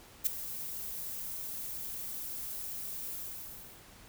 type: noise with ADSR envelope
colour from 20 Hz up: violet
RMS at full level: -25 dBFS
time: 0.24-3.85 s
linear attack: 26 ms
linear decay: 6 ms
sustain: -15 dB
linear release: 720 ms
effects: pink hiss -55 dBFS RMS until 4.08 s